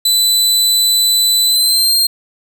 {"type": "tone with pitch glide", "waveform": "sawtooth", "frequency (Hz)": [4000, 4192], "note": ["B7", "C8"], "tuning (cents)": [21, 2], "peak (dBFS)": -7, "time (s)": [0.05, 2.07], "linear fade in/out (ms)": 5, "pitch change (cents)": 81, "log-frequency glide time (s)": [1.45, 1.94], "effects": []}